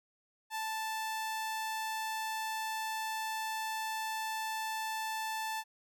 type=tone; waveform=sawtooth; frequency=880 Hz; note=A5; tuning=in tune; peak=-31 dBFS; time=0.5-5.64 s; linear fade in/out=50 ms; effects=none